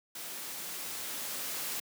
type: noise with level ramp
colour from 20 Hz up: white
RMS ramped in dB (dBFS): -42 to -36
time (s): 0.15-1.8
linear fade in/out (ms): 5
effects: high-pass 150 Hz 12 dB/octave